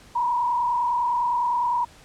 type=tone with frequency modulation; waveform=sine; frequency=966 Hz; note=B5; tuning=39 cents flat; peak=-20 dBFS; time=0.15-1.85 s; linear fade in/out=10 ms; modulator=29.9 Hz; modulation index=1.2; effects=pink hiss -50 dBFS RMS until 2.04 s + low-pass 9000 Hz 12 dB/octave